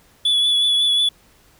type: tone with vibrato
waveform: triangle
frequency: 3425 Hz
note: A7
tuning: 47 cents flat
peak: -13 dBFS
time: 0.25-1.09 s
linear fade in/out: 5 ms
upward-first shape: triangle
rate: 5.5 Hz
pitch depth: 27 cents each way
effects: pink hiss -54 dBFS RMS until 1.59 s